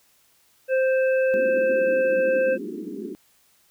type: harmonic tone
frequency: 523.3 Hz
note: C5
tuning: in tune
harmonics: 1 / 3 / 5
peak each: -18 / -29 / -34 dBFS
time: 0.68-2.58 s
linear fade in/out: 50 ms
type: band-pass noise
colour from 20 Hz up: white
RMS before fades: -33 dBFS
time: 1.34-3.15 s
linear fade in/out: 0 ms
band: 190 to 410 Hz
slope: 96 dB/octave
effects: white hiss -61 dBFS RMS until 3.7 s